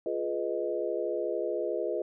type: chord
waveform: sine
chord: F half-diminished seventh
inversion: none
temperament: equal with one note detuned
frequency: 349.2 / 420.4 / 493.9 / 622.3 Hz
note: F4 / Ab4 / Cb5 / Eb5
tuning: 0 / +21 / 0 / 0 cents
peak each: -34 dBFS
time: 0.06-2.02 s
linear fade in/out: 2 ms
effects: none